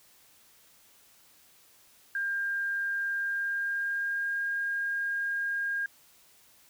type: tone with pitch glide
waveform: sine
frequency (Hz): 1601 to 1617.7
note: G6 to G#6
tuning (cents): +36 to -46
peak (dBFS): -28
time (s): 2.15-5.86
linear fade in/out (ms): 2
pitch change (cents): +18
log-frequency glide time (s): 3.18-4.44
effects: white hiss -60 dBFS RMS until 6.69 s